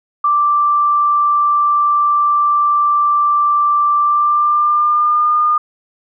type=tone with pitch glide; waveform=sine; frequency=1174.7 to 1214.7 Hz; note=D6 to D#6; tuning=0 to -42 cents; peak=-10 dBFS; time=0.24-5.58 s; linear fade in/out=5 ms; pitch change=+58 cents; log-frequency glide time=3.99-5.37 s; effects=none